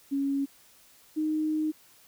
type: tone pair in turn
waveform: sine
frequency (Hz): 277.2 / 309.7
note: C#4 / D#4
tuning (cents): 0 / -8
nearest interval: major second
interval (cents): 192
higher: second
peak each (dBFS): -25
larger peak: neither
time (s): 0.11-0.46 / 1.16-1.72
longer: second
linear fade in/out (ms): 20
effects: white hiss -58 dBFS RMS until 2.07 s